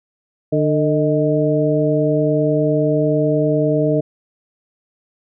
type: harmonic tone with a mistuned harmonic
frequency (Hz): 149.6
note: D3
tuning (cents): +32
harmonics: 1 / 2 / 3 / 4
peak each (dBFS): -19 / -19 / -19 / -19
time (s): 0.52-4.01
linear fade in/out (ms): 10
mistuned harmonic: 4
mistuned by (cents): +67
effects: none